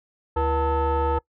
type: tone with frequency modulation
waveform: sine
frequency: 481.5 Hz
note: B4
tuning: 44 cents flat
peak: -18 dBFS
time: 0.36-1.19 s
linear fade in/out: 10 ms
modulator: 408 Hz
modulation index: 1.5
effects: noise-tail reverb RT60 0.1 s tail -23 dB re dry + tanh soft clip ceiling -17 dBFS